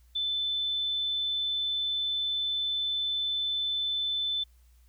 sine tone, 3520 Hz, A7, in tune, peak -27 dBFS, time 0.15-4.44 s, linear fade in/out 10 ms, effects added 60 Hz sine -56 dBFS peak until 4.88 s + white hiss -70 dBFS RMS until 4.88 s

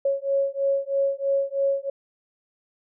sine beating tone pair, 550 / 553.1 Hz, C#5 / C#5, -14 / -4 cents, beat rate 3.1 Hz, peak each -24 dBFS, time 0.05-1.9 s, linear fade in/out 5 ms, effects none

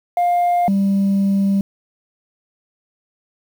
sine tone pair in turn, 704 / 197.01 Hz, F5 / G3, +14 / +9 cents, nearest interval octave + minor seventh, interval 2205 cents, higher first, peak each -11 dBFS, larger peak neither, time 0.17-0.68 / 0.68-1.61 s, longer second, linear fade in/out 2 ms, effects tanh soft clip ceiling -12 dBFS + 7-bit

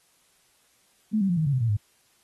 sine tone with pitch steps, 215.5 / 194.22 / 175.04 / 157.76 / 142.18 / 128.14 / 115.48 / 104.08 Hz, A3 / G3 / F3 / D#3 / C#3 / C3 / A#2 / G#2, -36 / -16 / +4 / +24 / +44 / -36 / -16 / +4 cents, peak -20 dBFS, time 1.13-1.77 s, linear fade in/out 10 ms, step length 80 ms, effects white hiss -64 dBFS RMS until 2.23 s + AAC 32 kbps

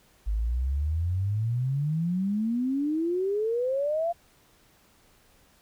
sine exponential sweep, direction up, 50.1 to 698.5 Hz, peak -24 dBFS, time 0.26-4.13 s, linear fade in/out 20 ms, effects pink hiss -61 dBFS RMS until 5.61 s

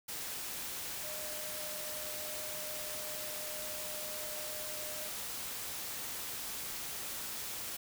sine tone in noise, 610 Hz, D#5, 34 cents flat, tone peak -47 dBFS, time 1.03-5.09 s, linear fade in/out 10 ms, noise white, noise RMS -41 dBFS, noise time 0.08-7.77 s, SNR -9 dB, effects none

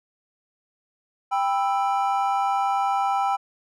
triangle chord, E minor, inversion first, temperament just, 791.1 / 988.9 / 1318.5 Hz, G5 / B5 / E6, +16 / +2 / 0 cents, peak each -20 / -26 / -26 dBFS, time 1.31-3.37 s, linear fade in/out 20 ms, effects none

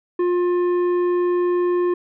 sine tone with tanh clipping, 354.3 Hz, F4, 25 cents sharp, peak -18 dBFS, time 0.19-1.94 s, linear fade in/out 5 ms, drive 9 dB, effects none

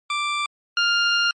20% pulse tone pair in turn, 1176 / 1402.5 Hz, D6 / F6, +2 / +7 cents, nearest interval minor third, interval 305 cents, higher second, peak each -17 / -12 dBFS, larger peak second, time 0.1-0.46 / 0.77-1.31 s, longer second, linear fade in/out 2 ms, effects low-pass 9000 Hz 12 dB/octave + MP3 32 kbps

